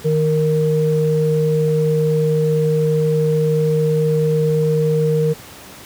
sine tone pair together, 155.9 / 464.5 Hz, D#3 / A#4, +4 / -6 cents, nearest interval octave + perfect fifth, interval 1890 cents, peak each -16 dBFS, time 0.04-5.34 s, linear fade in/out 20 ms, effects pink hiss -38 dBFS RMS until 5.85 s + high-pass 80 Hz 12 dB/octave

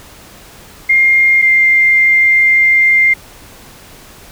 sine tone pair in turn, 2120 / 2102 Hz, C7 / C7, +22 / +7 cents, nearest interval unison, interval 15 cents, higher first, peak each -6 dBFS, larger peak neither, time 0.89-1.42 / 1.42-3.14 s, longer second, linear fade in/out 10 ms, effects pink hiss -38 dBFS RMS until 4.31 s

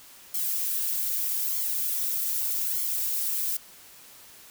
violet noise with flanger, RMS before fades -28 dBFS, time 0.34-3.57 s, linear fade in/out 5 ms, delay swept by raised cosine 0.91 to 4.81 ms, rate 0.81 Hz, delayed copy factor +0.75, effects white hiss -50 dBFS RMS until 4.5 s

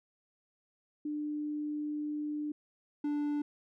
sine / triangle tone pair in turn, 298.4 / 293.4 Hz, D4 / D4, +28 / -2 cents, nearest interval unison, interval 30 cents, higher first, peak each -33 / -28 dBFS, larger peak second, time 1.05-2.52 / 3.04-3.42 s, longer first, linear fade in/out 5 ms, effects none

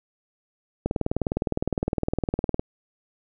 click train, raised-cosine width 2 ms, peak -10 dBFS, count 35, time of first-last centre 0.86-2.595 s, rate 19.6 Hz, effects none

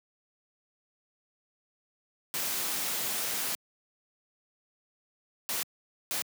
white noise bursts at uneven times, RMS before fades -32 dBFS, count 3, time 2.34-3.55 / 5.49-5.63 / 6.11-6.22 s, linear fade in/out 0 ms, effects high-pass 150 Hz 12 dB/octave

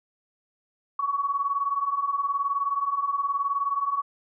sine beating tone pair, 1108.7 / 1127.7 Hz, C#6 / C#6, 0 / +29 cents, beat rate 19 Hz, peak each -29 / -25 dBFS, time 0.99-4.02 s, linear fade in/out 5 ms, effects none

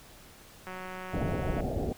click train, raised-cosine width 0.5 ms, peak -26 dBFS, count 174, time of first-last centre 0.67-1.605 s, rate 185 Hz
pink low-pass noise, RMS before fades -31 dBFS, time 1.13-1.93 s, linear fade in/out 10 ms, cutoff 780 Hz, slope 96 dB/octave
effects pink hiss -53 dBFS RMS until 1.97 s

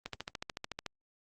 click train, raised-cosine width 0.2 ms, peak -20 dBFS, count 12, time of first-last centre 0.06-0.863 s, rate 13.7 Hz, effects Opus 32 kbps

